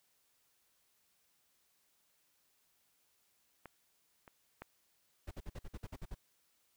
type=clicks; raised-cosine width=0.5 ms; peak=-33 / -39 / -30 dBFS; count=3; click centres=3.657 / 4.278 / 4.62 s
type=noise bursts; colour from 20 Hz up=brown; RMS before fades=-43 dBFS; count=10; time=5.27-6.149 s; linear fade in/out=10 ms; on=42 ms; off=51 ms
effects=white hiss -75 dBFS RMS until 6.76 s